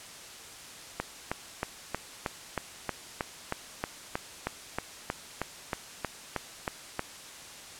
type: click train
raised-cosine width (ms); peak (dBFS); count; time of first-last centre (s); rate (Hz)
0.5; -14; 20; 1-6.994; 3.17
effects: white hiss -46 dBFS RMS until 7.79 s + low-pass 9000 Hz 12 dB/octave